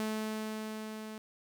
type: tone with level ramp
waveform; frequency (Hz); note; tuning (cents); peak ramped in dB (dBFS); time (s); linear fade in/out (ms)
sawtooth; 217; A3; -24; -28 to -38; 0-1.18; 0
effects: none